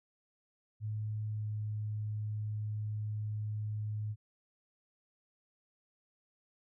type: tone with pitch glide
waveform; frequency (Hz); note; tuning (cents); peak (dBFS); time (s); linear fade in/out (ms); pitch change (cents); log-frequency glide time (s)
sine; 107.2 to 106.4; A2 to G#2; -45 to +42; -34; 0.8-4.16; 50; -13; 1.3-1.47
effects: none